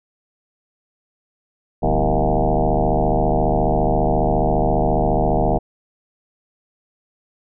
sine tone with frequency modulation, 323.7 Hz, E4, 31 cents flat, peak -14 dBFS, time 1.82-5.59 s, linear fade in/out 20 ms, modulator 74.6 Hz, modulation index 6.2, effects none

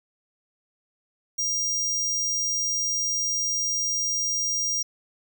square tone, 5700 Hz, F8, 34 cents sharp, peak -24 dBFS, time 1.38-4.83 s, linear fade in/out 10 ms, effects none

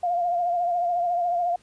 sine tone with vibrato, 700 Hz, F5, 4 cents sharp, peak -21 dBFS, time 0.03-1.56 s, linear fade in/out 5 ms, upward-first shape triangle, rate 14 Hz, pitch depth 56 cents each way, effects pink hiss -59 dBFS RMS until 1.62 s + resampled to 22050 Hz

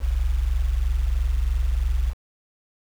sine tone pair together, 40.25 / 63.3 Hz, E1 / B1, -41 / +43 cents, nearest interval minor sixth, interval 784 cents, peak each -22 / -20 dBFS, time 0-2.14 s, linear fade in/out 50 ms, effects tanh soft clip ceiling -13 dBFS + 7-bit

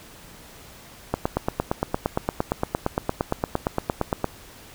click train, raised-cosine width 1 ms, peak -7 dBFS, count 28, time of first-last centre 1.14-4.243 s, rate 8.7 Hz, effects pink hiss -46 dBFS RMS until 4.74 s

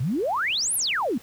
sine exponential two-way sweep, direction up then down, 110.5 to 11870 to 207.9 Hz, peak -22 dBFS, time 0-1.18 s, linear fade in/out 5 ms, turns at 0.75 s, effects pink hiss -49 dBFS RMS until 1.22 s + high-pass 60 Hz 12 dB/octave

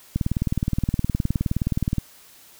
click train, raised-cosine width 5 ms, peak -9 dBFS, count 36, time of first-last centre 0.16-1.983 s, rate 19.2 Hz, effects white hiss -50 dBFS RMS until 2.59 s

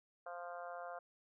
harmonic tone, 174.61 Hz, F3, in tune, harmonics 3 / 4 / 5 / 6 / 7 / 8 / 9, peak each -50 / -47 / -59 / -54 / -55 / -54 / -61 dBFS, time 0.26-0.99 s, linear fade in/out 5 ms, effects none

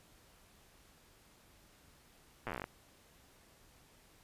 slowing click train, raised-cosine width 0.5 ms, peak -24 dBFS, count 13, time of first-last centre 2.47-2.641 s, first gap 8 ms, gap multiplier 1.1, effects pink hiss -64 dBFS RMS until 4.23 s + resampled to 32000 Hz

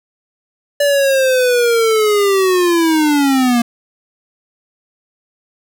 square linear sweep, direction down, 580 to 233.1 Hz, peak -11 dBFS, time 0.8-3.62 s, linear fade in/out 5 ms, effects none

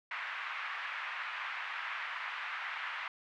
white band-pass noise, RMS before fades -40 dBFS, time 0.11-3.08 s, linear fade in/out 2 ms, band 1000 to 2300 Hz, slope 24 dB/octave, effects none

